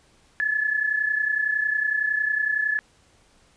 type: tone pair together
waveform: sine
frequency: 1713 / 1743.9 Hz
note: A6 / A6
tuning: -47 / -16 cents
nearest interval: unison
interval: 31 cents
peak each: -22 / -27 dBFS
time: 0.4-2.79 s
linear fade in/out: 0 ms
effects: pink hiss -59 dBFS RMS until 3.56 s + resampled to 22050 Hz